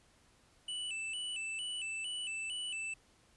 square tone with vibrato, 2800 Hz, F7, 4 cents sharp, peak -38 dBFS, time 0.68-2.94 s, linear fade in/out 5 ms, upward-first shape square, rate 2.2 Hz, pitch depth 98 cents each way, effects pink hiss -67 dBFS RMS until 3.36 s + resampled to 24000 Hz

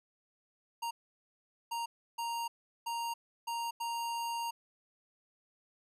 square tone bursts at uneven times, 932.3 Hz, A#5, in tune, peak -35 dBFS, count 6, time 0.82-0.91 / 1.71-1.86 / 2.18-2.48 / 2.86-3.14 / 3.47-3.71 / 3.8-4.51 s, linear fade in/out 10 ms, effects resampled to 32000 Hz

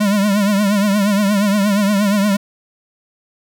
square tone with vibrato, 203 Hz, G#3, 39 cents flat, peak -13 dBFS, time 0-2.37 s, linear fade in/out 10 ms, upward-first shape triangle, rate 8.5 Hz, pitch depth 97 cents each way, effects none

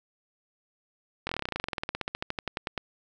slowing click train, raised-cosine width 0.3 ms, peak -14 dBFS, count 29, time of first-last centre 1.27-2.778 s, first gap 22 ms, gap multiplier 1.06, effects none

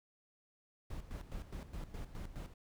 brown noise with tremolo, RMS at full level -43 dBFS, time 0.9-2.54 s, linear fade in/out 5 ms, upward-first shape square, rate 4.8 Hz, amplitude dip 70%, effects none

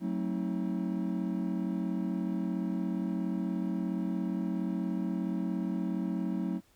triangle chord, F# diminished seventh, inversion none, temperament just, 185 / 222 / 266.4 / 319.7 Hz, F#3 / A3 / C4 / Eb4, 0 / +16 / +31 / +47 cents, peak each -31 / -34 / -36 / -35 dBFS, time 0-6.61 s, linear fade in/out 50 ms, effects pink hiss -66 dBFS RMS until 6.75 s

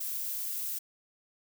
violet noise, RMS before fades -35 dBFS, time 0-0.79 s, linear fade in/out 10 ms, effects none

